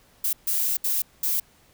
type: noise bursts at uneven times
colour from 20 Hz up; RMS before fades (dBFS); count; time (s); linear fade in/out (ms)
violet; -24; 4; 0.24-0.33 / 0.47-0.77 / 0.84-1.02 / 1.23-1.4; 5
effects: pink hiss -58 dBFS RMS until 1.73 s